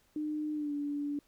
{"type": "tone with pitch glide", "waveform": "sine", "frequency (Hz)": [303.4, 289.2], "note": ["D#4", "D4"], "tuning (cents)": [-44, -27], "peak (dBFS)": -32, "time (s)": [0.16, 1.19], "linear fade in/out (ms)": 2, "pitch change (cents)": -83, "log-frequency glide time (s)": [0.54, 0.73], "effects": ["pink hiss -69 dBFS RMS until 1.27 s"]}